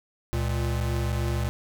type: tone pair together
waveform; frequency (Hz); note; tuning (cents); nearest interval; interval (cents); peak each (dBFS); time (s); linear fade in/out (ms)
square; 69.3 / 116.55; C#2 / A#2; 0 / 0; major sixth; 900; -28; 0.33-1.49; 0
effects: none